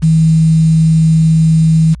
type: tone with quantisation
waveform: sine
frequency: 160.3 Hz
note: E3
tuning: 48 cents flat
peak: -5 dBFS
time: 0.02-1.95 s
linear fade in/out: 20 ms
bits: 5
effects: added 60 Hz sine -27 dBFS peak until 2 s + MP3 48 kbps